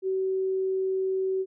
sine tone, 379.7 Hz, F#4, 45 cents sharp, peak -24 dBFS, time 0.02-1.46 s, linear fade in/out 50 ms, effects none

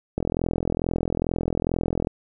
click train, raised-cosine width 2 ms, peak -10 dBFS, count 81, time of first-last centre 0.18-2.071 s, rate 42.3 Hz, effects none

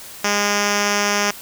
5% pulse tone with low-pass filter, 204.8 Hz, G#3, 24 cents flat, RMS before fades -19 dBFS, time 0.24-1.31 s, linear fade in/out 5 ms, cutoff 5700 Hz, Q 2.4, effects white hiss -37 dBFS RMS until 1.41 s

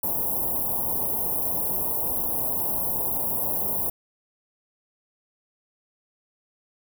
white band-stop noise, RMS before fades -26 dBFS, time 0.03-3.9 s, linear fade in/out 5 ms, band 980 to 11000 Hz, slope 48 dB/octave, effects none

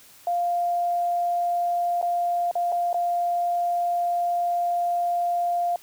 sine tone with dropouts, 698.5 Hz, F5, in tune, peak -21 dBFS, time 0.27-5.76 s, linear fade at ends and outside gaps 2 ms, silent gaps 2.015-2.026 / 2.513-2.554 / 2.72-2.724 / 2.93-2.943 s, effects white hiss -51 dBFS RMS until 5.82 s

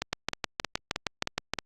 two click trains, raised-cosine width 0.2 ms, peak -9 / -11 dBFS, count 10 / 6, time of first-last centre 0.13-1.536 / 0.02-1.587 s, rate 6.4 / 3.19 Hz, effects Opus 48 kbps

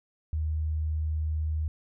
sine tone, 77.78 Hz, D#2, in tune, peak -26 dBFS, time 0.33-1.68 s, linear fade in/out 0 ms, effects none

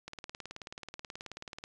click train, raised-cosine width 0.2 ms, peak -25 dBFS, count 30, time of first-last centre 0.08-1.639 s, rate 18.6 Hz, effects resampled to 24000 Hz

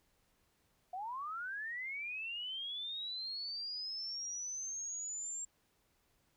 sine linear sweep, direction up, 702 to 7459 Hz, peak -39 dBFS, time 0.93-5.45 s, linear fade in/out 5 ms, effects pink hiss -75 dBFS RMS until 6.36 s

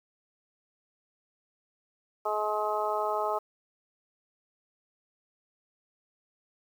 harmonic tone, 211.9 Hz, G#3, 35 cents sharp, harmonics 2 / 3 / 4 / 5 / 6, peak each -34 / -32 / -32 / -35 / -34 dBFS, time 2.25-3.39 s, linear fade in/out 10 ms, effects 9-bit

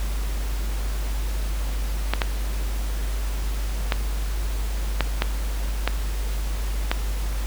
clicks, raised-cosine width 0.3 ms, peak -4 dBFS, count 7, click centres 2.136 / 2.218 / 3.922 / 5.007 / 5.221 / 5.876 / 6.915 s, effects added 50 Hz sine -23 dBFS peak until 7.46 s + pink hiss -37 dBFS RMS until 7.46 s

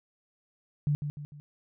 sine tone with echo, 146.6 Hz, D3, 3 cents flat, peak -23 dBFS, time 0.87-0.95 s, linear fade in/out 0 ms, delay 150 ms, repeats 3, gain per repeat -7 dB, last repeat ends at 1.4 s, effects none

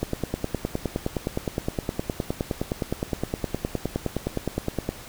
click train, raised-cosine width 2 ms, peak -11 dBFS, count 48, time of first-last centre 0.03-4.89 s, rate 9.67 Hz, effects pink hiss -42 dBFS RMS until 5.08 s

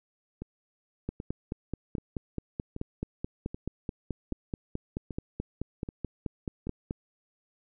two click trains, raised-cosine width 3 ms, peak -24 / -19 dBFS, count 9 / 28, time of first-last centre 0.42-6.67 / 1.09-6.909 s, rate 1.28 / 4.64 Hz, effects none

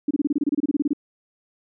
sine tone bursts, 290 Hz, D4, 22 cents flat, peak -17 dBFS, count 16, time 0.08-0.933 s, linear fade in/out 5 ms, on 28 ms, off 27 ms, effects none

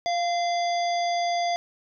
harmonic tone with a mistuned harmonic, 687 Hz, F5, 29 cents flat, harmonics 1 / 3 / 5 / 7 / 9, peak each -23 / -34 / -37 / -36 / -42 dBFS, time 0.06-1.56 s, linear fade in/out 0 ms, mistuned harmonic 1, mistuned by +24 cents, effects none

